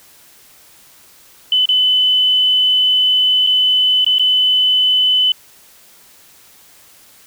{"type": "tone with dropouts", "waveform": "sine", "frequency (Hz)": 3015, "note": "F#7", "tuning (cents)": 32, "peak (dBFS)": -10, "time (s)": [1.52, 5.32], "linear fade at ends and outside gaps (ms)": 2, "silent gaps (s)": [[1.656, 1.689], [3.466, 3.471], [4.046, 4.064], [4.184, 4.195]], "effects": ["white hiss -46 dBFS RMS until 7.26 s"]}